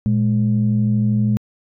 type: tone pair together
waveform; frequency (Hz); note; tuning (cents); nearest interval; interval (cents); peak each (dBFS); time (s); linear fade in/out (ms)
sine; 116.8 / 209.4; A#2 / G#3; +4 / +15; minor seventh; 1011; -16; 0.06-1.37; 0
effects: tanh soft clip ceiling -8 dBFS